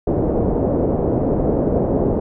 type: low-pass noise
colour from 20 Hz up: white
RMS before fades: -18 dBFS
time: 0.07-2.2 s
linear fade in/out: 5 ms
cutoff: 550 Hz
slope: 24 dB/octave
effects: none